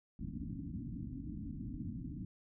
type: low-pass noise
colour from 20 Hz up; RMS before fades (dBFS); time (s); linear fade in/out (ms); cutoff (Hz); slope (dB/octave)
white; -43; 0.19-2.25; 2; 300; 96
effects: none